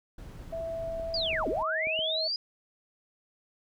brown noise, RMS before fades -43 dBFS, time 0.18-1.63 s, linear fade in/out 5 ms
sine tone with pitch glide, 659.3 to 635.7 Hz, E5 to D#5, 0 to +37 cents, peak -32 dBFS, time 0.52-2.28 s, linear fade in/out 10 ms, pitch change -63 cents, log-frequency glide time 1.14-1.43 s
clicks, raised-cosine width 2 ms, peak -31 dBFS, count 4, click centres 0.998 / 1.33 / 1.871 / 1.991 s
sine linear two-way sweep, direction down then up, 4966 to 236.1 to 4966 Hz, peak -28 dBFS, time 1.14-2.36 s, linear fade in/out 2 ms, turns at 1.48 s
effects none

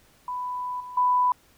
sine tone with level steps, 994 Hz, B5, 11 cents sharp, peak -28 / -36 / -18 dBFS, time 0.28-1.32 s, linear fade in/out 2 ms, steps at 0.8 / 0.97 s, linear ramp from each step 5 ms, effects pink hiss -59 dBFS RMS until 1.57 s

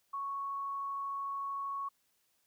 sine tone with frequency modulation, 1108.7 Hz, C#6, in tune, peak -35 dBFS, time 0.13-1.89 s, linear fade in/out 10 ms, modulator 33.2 Hz, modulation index 0.2, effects white hiss -75 dBFS RMS until 2.46 s

